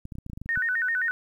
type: clicks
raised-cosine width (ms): 5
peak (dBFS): -25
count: 11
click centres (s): 0.054 / 0.122 / 0.154 / 0.185 / 0.264 / 0.299 / 0.333 / 0.375 / 0.416 / 0.46 / 0.575
type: tone with vibrato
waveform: sine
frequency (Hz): 1661.2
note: G#6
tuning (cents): 0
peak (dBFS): -23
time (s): 0.49-1.11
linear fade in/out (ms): 0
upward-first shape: square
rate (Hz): 7.6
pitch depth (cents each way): 180
effects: 10-bit